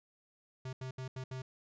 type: tone bursts at uneven times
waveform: square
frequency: 129.7 Hz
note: C3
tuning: 15 cents flat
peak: -40 dBFS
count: 5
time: 0.65-0.73 / 0.81-0.91 / 0.98-1.08 / 1.16-1.24 / 1.31-1.42 s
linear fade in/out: 5 ms
effects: resampled to 16000 Hz